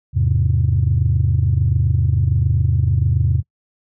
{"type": "chord", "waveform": "sine", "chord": "E augmented", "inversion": "none", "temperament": "equal", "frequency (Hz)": [82.41, 103.83, 130.81], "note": ["E2", "G#2", "B#2"], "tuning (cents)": [0, 0, 0], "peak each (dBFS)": -17, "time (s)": [0.13, 3.43], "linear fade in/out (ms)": 50, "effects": ["noise-tail reverb RT60 0.1 s tail -26 dB re dry", "tanh soft clip ceiling -6 dBFS"]}